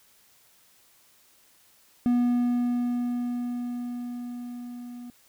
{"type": "tone with level ramp", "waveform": "triangle", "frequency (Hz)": 243.1, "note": "B3", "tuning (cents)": -27, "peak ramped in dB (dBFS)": [-17, -36], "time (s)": [2.06, 5.1], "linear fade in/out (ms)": 0, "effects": ["white hiss -60 dBFS RMS until 5.28 s"]}